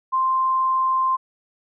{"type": "tone", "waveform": "sine", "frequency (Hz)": 1046.5, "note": "C6", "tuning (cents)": 0, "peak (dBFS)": -17, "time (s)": [0.12, 1.17], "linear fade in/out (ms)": 20, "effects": []}